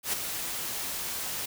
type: noise with ADSR envelope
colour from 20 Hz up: white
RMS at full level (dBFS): -27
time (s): 0.03-1.46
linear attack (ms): 100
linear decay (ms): 10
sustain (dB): -7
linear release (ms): 8
effects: none